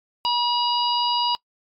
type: harmonic tone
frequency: 964 Hz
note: B5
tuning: 42 cents flat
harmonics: 1 / 3 / 4 / 5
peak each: -21 / -25 / -30 / -26 dBFS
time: 0.25-1.35 s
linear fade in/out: 0 ms
effects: noise-tail reverb RT60 0.1 s tail -24 dB re dry + MP3 64 kbps